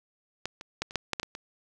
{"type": "clicks", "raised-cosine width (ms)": 0.2, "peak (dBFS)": [-14, -24, -12, -26, -9, -10, -13, -16, -21], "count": 9, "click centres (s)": [0.456, 0.611, 0.82, 0.909, 0.957, 1.133, 1.198, 1.231, 1.351], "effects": []}